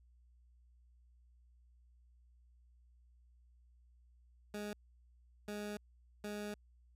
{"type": "tone bursts at uneven times", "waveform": "20% pulse", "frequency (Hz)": 207.7, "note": "G#3", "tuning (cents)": 0, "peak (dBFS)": -36, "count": 3, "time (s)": [[4.54, 4.73], [5.48, 5.77], [6.24, 6.54]], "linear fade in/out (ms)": 2, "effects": ["added 60 Hz sine -63 dBFS peak until 6.95 s", "resampled to 32000 Hz"]}